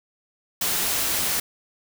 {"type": "noise", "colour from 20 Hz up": "white", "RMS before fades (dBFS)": -24, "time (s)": [0.61, 1.4], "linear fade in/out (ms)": 5, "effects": []}